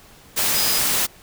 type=tone in noise; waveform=sine; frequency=4978 Hz; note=D#8; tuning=in tune; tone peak=-24 dBFS; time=0.54-0.8 s; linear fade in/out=20 ms; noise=white; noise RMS=-20 dBFS; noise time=0.36-1.07 s; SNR=-7 dB; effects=pink hiss -48 dBFS RMS until 1.22 s